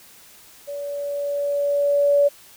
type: tone with level ramp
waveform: sine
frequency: 572 Hz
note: D5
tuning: 46 cents flat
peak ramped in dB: -28 to -12 dBFS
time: 0.67-2.29 s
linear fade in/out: 20 ms
effects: white hiss -48 dBFS RMS until 2.56 s